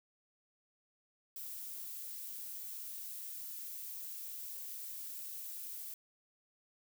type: noise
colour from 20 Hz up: violet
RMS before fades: -45 dBFS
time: 1.36-5.94 s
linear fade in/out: 2 ms
effects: none